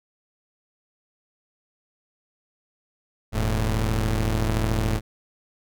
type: tone pair together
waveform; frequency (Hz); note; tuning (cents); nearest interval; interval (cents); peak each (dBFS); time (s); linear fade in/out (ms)
sawtooth; 41.2 / 110; E1 / A2; 0 / 0; octave + perfect fourth; 1700; -20; 3.32-5.01; 50
effects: none